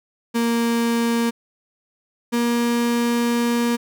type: tone pair in turn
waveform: 35% pulse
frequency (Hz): 233.1 / 237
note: A#3 / A#3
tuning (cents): 0 / +29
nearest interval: unison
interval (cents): 29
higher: second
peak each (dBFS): -16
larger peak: neither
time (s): 0.34-1.31 / 2.32-3.77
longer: second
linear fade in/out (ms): 20
effects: none